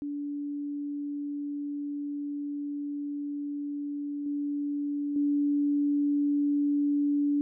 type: tone with level steps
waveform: sine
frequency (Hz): 288.7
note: D4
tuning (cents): -30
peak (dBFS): -31 / -28 / -23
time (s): 0.02-7.41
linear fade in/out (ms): 0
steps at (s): 4.26 / 5.16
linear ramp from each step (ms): 2
effects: none